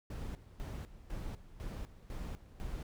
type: noise with tremolo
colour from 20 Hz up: brown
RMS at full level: -41 dBFS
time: 0.1-2.83 s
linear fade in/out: 5 ms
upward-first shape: square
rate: 2 Hz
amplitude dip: 80%
effects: none